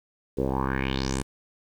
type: tone with low-pass filter sweep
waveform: 10% pulse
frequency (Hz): 66.3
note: C2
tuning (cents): +23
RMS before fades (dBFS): -27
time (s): 0.37-1.23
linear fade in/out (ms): 20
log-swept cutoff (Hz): 430 to 10000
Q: 4.2
effects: 9-bit